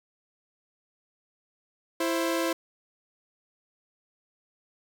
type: tone pair together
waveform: sawtooth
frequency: 332.7 / 528.1 Hz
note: E4 / C5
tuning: +16 / +16 cents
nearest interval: minor sixth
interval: 800 cents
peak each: -23 / -26 dBFS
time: 2-2.53 s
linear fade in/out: 5 ms
effects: none